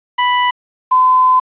sawtooth / sine tone pair in turn, 987.8 / 1020.3 Hz, B5 / C6, 0 / -44 cents, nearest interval minor second, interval 56 cents, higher second, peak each -7 dBFS, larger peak neither, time 0.18-0.51 / 0.91-1.4 s, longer second, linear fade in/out 10 ms, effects resampled to 8000 Hz + 7-bit

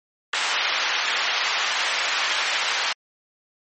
white band-pass noise, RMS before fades -24 dBFS, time 0.33-2.93 s, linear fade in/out 5 ms, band 860 to 3200 Hz, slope 12 dB/octave, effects MP3 32 kbps

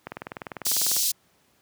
click train, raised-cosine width 0.5 ms, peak -18 dBFS, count 19, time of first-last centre 0.07-0.966 s, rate 20.1 Hz
pink high-pass noise, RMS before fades -24 dBFS, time 0.65-1.12 s, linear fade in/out 10 ms, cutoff 4300 Hz, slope 24 dB/octave
effects pink hiss -64 dBFS RMS until 1.61 s + high-pass 100 Hz 12 dB/octave

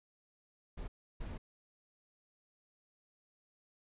brown noise bursts at uneven times, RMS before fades -42 dBFS, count 2, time 0.77-0.88 / 1.2-1.38 s, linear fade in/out 10 ms, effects resampled to 8000 Hz

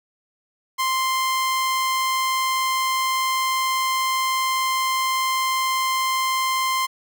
sawtooth tone, 1046.5 Hz, C6, in tune, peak -16 dBFS, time 0.78-6.87 s, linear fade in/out 20 ms, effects none

